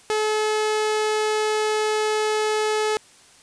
sawtooth tone, 429.3 Hz, A4, 43 cents flat, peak -16 dBFS, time 0.1-2.97 s, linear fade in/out 0 ms, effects white hiss -51 dBFS RMS until 3.42 s + resampled to 22050 Hz

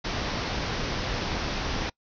pink low-pass noise, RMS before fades -30 dBFS, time 0.04-1.9 s, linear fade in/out 10 ms, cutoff 5900 Hz, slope 96 dB/octave, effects noise-tail reverb RT60 0.1 s tail -25 dB re dry

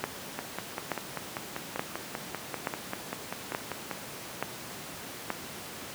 two click trains, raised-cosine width 0.5 ms, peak -13 / -17 dBFS, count 7 / 19, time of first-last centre 0.04-5.303 / 0.39-3.913 s, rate 1.14 / 5.11 Hz, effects pink hiss -41 dBFS RMS until 5.94 s + high-pass 150 Hz 12 dB/octave

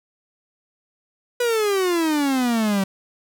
45% pulse exponential sweep, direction down, 493.7 to 190.1 Hz, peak -18 dBFS, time 1.4-2.84 s, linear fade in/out 5 ms, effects none

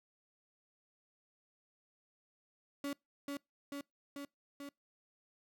35% pulse tone with echo, 282.8 Hz, C#4, 35 cents sharp, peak -35 dBFS, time 2.84-2.93 s, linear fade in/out 2 ms, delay 440 ms, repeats 4, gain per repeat -2 dB, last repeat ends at 4.69 s, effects noise-tail reverb RT60 0.2 s tail -25 dB re dry

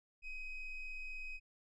triangle ring-modulated tone, 1252 Hz, D#6, 10 cents sharp, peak -36 dBFS, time 0.22-1.4 s, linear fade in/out 50 ms, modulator 1270 Hz, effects tanh soft clip ceiling -34 dBFS + resampled to 22050 Hz

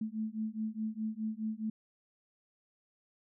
sine beating tone pair, 215.9 / 220.7 Hz, A3 / A3, -33 / +5 cents, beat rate 4.8 Hz, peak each -37 / -37 dBFS, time 0.01-1.7 s, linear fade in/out 5 ms, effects none

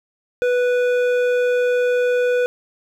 sine tone with hard clipping, 493 Hz, B4, 3 cents flat, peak -17 dBFS, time 0.42-2.46 s, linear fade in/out 0 ms, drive 10 dB, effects none

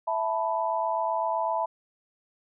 sine chord, E suspended fourth, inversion none, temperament equal, 659.3 / 880 / 987.8 Hz, E5 / A5 / B5, 0 / 0 / 0 cents, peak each -29 dBFS, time 0.07-1.66 s, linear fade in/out 10 ms, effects none

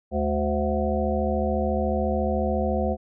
harmonic tone with a mistuned harmonic, 74 Hz, D2, 14 cents sharp, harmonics 1 / 3 / 5 / 7 / 9 / 10, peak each -27 / -27 / -31 / -28 / -30 / -31 dBFS, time 0.11-2.97 s, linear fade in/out 50 ms, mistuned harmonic 3, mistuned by -67 cents, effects none

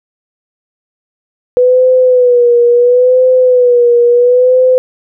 sine tone with vibrato, 493.9 Hz, B4, in tune, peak -4 dBFS, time 1.57-4.78 s, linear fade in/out 0 ms, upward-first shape sine, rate 0.73 Hz, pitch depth 60 cents each way, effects none

